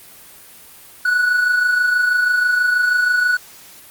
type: tone pair together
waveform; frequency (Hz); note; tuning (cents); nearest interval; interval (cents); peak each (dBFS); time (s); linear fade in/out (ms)
triangle; 1449 / 1475.2; F#6 / F#6; -37 / -6; unison; 31; -22 / -12; 1.05-3.37; 5
effects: white hiss -42 dBFS RMS until 3.9 s + Opus 32 kbps